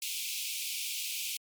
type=high-pass noise; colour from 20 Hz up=pink; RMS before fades=-36 dBFS; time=0.02-1.37 s; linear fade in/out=2 ms; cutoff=2300 Hz; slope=96 dB/octave; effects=MP3 96 kbps